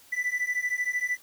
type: beating tone pair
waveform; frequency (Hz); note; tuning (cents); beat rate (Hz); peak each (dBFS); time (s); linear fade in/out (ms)
triangle; 1975.5 / 1988.5; B6 / B6; 0 / +11; 13; -28 / -27; 0.12-1.17; 10
effects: white hiss -55 dBFS RMS until 1.22 s